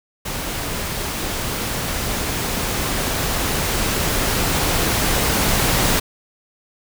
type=noise with level ramp; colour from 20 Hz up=pink; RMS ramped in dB=-26 to -17 dBFS; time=0.25-6 s; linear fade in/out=10 ms; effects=none